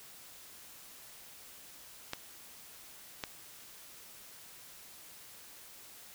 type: clicks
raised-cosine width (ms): 0.2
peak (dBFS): -18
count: 2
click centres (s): 2.134 / 3.238
effects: white hiss -53 dBFS RMS until 6.14 s